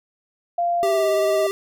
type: tone with pitch glide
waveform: sine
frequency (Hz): 693 to 631.8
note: F5 to D#5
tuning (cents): -14 to +26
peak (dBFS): -18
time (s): 0.58-1.47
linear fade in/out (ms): 5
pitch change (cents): -160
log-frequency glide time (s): 0.79-1.08
type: tone with vibrato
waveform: square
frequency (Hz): 392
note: G4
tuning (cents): 0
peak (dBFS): -22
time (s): 0.83-1.51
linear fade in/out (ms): 0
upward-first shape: triangle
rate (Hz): 18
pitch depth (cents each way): 28
effects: none